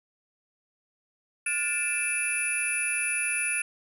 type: tone cluster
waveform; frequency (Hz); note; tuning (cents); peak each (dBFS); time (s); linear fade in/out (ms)
sine; 1435 / 1756 / 2382 / 2627 / 9970; F6 / A6 / D7 / E7 / D#9; +47 / -4 / +24 / -7 / +2; -35 / -37 / -32 / -28 / -29; 1.46-3.62; 5
effects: tanh soft clip ceiling -19 dBFS